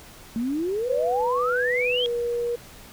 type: exponential sweep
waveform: sine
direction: up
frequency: 220 to 3322 Hz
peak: -23 dBFS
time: 0.36-2.06 s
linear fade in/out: 0 ms
type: tone with pitch glide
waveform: sine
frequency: 493.9 to 476.5 Hz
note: B4 to A#4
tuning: 0 to +38 cents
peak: -23 dBFS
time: 0.88-2.56 s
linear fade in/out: 10 ms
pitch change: -62 cents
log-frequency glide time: 2.02-2.07 s
effects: pink hiss -46 dBFS RMS until 2.92 s